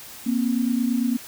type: tone pair together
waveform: sine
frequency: 236 / 264.9 Hz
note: A#3 / C4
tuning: +22 / +22 cents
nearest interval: major second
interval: 200 cents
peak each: -21 / -24 dBFS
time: 0.26-1.17 s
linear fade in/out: 10 ms
effects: white hiss -41 dBFS RMS until 1.27 s